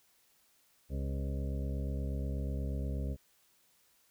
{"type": "harmonic tone with a mistuned harmonic", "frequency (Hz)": 68.3, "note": "C#2", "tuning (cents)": -25, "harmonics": [1, 2, 3, 4, 6, 7, 8, 9], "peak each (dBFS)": [-34, -40, -44, -46, -50, -51, -52, -53], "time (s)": [0.89, 3.17], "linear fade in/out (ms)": 50, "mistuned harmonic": 7, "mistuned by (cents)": 36, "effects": ["white hiss -69 dBFS RMS until 4.1 s"]}